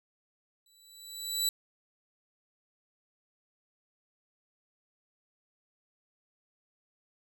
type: tone with exponential growth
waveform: 20% pulse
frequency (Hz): 3951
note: B7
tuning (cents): 0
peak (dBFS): -19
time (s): 0.66-1.49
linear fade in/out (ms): 2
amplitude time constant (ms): 180
effects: none